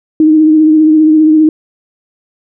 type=tone with vibrato; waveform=sine; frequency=311.1 Hz; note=D#4; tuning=in tune; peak=-3 dBFS; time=0.2-1.49 s; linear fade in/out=2 ms; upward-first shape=triangle; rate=15 Hz; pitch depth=37 cents each way; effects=none